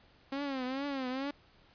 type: tone with vibrato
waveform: sawtooth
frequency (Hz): 268.5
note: C4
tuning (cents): +45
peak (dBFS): -30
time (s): 0.32-1.31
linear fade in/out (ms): 5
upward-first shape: triangle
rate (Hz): 2.3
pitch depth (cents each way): 130
effects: pink hiss -63 dBFS RMS until 1.74 s + resampled to 11025 Hz